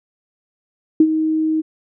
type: tone with ADSR envelope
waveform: sine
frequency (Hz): 314.9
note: D#4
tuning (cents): +21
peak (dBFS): -5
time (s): 1-1.62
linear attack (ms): 4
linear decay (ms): 58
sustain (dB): -10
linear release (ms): 22
effects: none